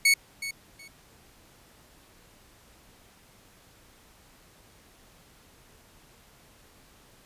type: tone with echo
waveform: sawtooth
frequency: 2217 Hz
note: C#7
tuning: in tune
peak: -14 dBFS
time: 0.05-0.14 s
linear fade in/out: 5 ms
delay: 370 ms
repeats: 2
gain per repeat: -14 dB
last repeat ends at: 0.88 s
effects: pink hiss -57 dBFS RMS until 7.25 s + resampled to 32000 Hz